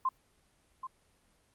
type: tone with echo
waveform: sine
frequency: 1046.5 Hz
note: C6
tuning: in tune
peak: -26 dBFS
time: 0.05-0.09 s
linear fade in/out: 5 ms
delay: 780 ms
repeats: 1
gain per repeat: -11 dB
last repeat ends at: 0.87 s
effects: pink hiss -69 dBFS RMS until 1.54 s + Opus 24 kbps

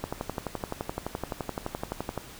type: click train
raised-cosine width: 1 ms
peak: -16 dBFS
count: 26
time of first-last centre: 0.04-2.177 s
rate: 11.7 Hz
effects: pink hiss -46 dBFS RMS until 2.39 s

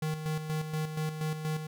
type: tone with tremolo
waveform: square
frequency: 155.56 Hz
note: D#3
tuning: in tune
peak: -30 dBFS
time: 0.02-1.67 s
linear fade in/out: 5 ms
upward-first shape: square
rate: 4.2 Hz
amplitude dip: 55%
effects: none

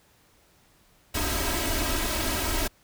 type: noise with comb filter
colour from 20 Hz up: pink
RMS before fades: -27 dBFS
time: 1.14-2.68 s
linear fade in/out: 10 ms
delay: 3.1 ms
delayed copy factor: +0.9
effects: pink hiss -61 dBFS RMS until 2.83 s

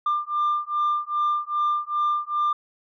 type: beating tone pair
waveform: sine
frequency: 1193 / 1195.5 Hz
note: D6 / D6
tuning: +27 / +30 cents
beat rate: 2.5 Hz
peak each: -23 / -23 dBFS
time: 0.06-2.53 s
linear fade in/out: 5 ms
effects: tanh soft clip ceiling -17 dBFS

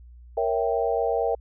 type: chord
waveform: sine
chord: A# diminished seventh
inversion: none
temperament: equal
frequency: 466.2 / 554.4 / 659.3 / 784 Hz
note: A#4 / C#5 / E5 / G5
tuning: 0 / 0 / 0 / 0 cents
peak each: -25 / -29 / -27 / -28 dBFS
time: 0.37-1.35 s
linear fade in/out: 5 ms
effects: added 60 Hz sine -44 dBFS peak until 1.4 s

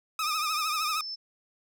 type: tone with vibrato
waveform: sawtooth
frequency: 1244.5 Hz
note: D#6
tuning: in tune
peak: -24 dBFS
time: 0.19-1.01 s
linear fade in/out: 2 ms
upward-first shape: triangle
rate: 13 Hz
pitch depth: 90 cents each way
type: tone with tremolo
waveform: sine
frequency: 5280 Hz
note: E8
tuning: 2 cents sharp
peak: -33 dBFS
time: 0.21-1.16 s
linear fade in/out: 20 ms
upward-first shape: triangle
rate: 3.5 Hz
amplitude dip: 25%
effects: none

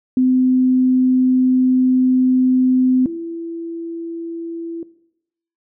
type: tone pair in turn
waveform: sine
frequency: 256 / 333.9 Hz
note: C4 / E4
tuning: -38 / +22 cents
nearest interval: perfect fourth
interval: 460 cents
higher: second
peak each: -11 / -23 dBFS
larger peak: first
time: 0.17-3.06 / 3.06-4.83 s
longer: first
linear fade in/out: 2 ms
effects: noise-tail reverb RT60 0.8 s tail -19 dB re dry

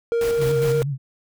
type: tone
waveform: triangle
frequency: 466.2 Hz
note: A#4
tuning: in tune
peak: -16 dBFS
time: 0.12-0.82 s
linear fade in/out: 0 ms
type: noise with tremolo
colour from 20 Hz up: pink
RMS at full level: -32 dBFS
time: 0.21-0.83 s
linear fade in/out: 2 ms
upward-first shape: square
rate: 4.9 Hz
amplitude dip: 50%
type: tone with vibrato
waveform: sine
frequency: 138.59 Hz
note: C#3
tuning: in tune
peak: -22 dBFS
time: 0.37-0.98 s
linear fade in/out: 50 ms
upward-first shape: sine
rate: 8.2 Hz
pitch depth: 89 cents each way
effects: none

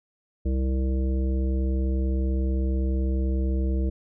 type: harmonic tone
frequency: 65.41 Hz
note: C2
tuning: in tune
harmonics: 1 / 3 / 5 / 7 / 9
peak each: -22 / -32 / -33 / -38 / -43 dBFS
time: 0.45-3.9 s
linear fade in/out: 10 ms
effects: none

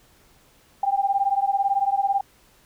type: beating tone pair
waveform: sine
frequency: 784 / 802 Hz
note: G5 / G5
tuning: 0 / +39 cents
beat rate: 18 Hz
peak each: -22 dBFS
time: 0.83-2.21 s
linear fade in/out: 5 ms
effects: pink hiss -57 dBFS RMS until 2.65 s

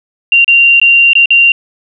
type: tone with dropouts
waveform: sine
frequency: 2769 Hz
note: F7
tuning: 15 cents flat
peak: -3 dBFS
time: 0.32-1.52 s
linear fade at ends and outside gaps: 2 ms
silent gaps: 0.445-0.479 / 0.799-0.815 / 1.133-1.153 / 1.258-1.305 s
effects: none

